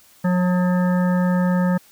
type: harmonic tone with a mistuned harmonic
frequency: 180.4 Hz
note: F#3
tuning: 44 cents flat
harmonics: 1 / 3 / 5 / 7 / 9 / 10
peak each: -16 / -26 / -30 / -33 / -35 / -36 dBFS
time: 0.24-1.78 s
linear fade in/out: 10 ms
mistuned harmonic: 10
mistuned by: -31 cents
effects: white hiss -52 dBFS RMS until 1.91 s